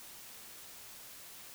silence, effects white hiss -51 dBFS RMS until 1.54 s

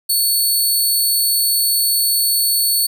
10% pulse tone, 4435 Hz, C#8, in tune, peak -7 dBFS, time 0.09-2.87 s, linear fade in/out 10 ms, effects none

